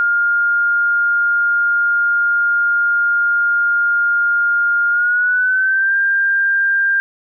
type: tone with pitch glide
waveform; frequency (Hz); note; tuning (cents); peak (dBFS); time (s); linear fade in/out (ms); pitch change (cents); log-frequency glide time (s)
sine; 1411 to 1593; F6 to G6; +17 to +27; -12; 0-7; 0; +210; 4.9-5.96
effects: none